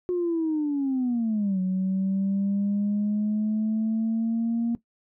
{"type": "linear two-way sweep", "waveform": "sine", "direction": "down then up", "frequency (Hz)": [362.4, 185, 234.5], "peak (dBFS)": -21, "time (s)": [0.09, 4.75], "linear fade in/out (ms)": 0, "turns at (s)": 1.6, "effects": ["noise-tail reverb RT60 0.1 s tail -17 dB re dry", "tanh soft clip ceiling -19 dBFS"]}